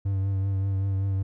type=tone with vibrato; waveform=triangle; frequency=97.2 Hz; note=G2; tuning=14 cents flat; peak=-21 dBFS; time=0.05-1.23 s; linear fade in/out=10 ms; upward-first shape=triangle; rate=5.2 Hz; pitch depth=32 cents each way; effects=none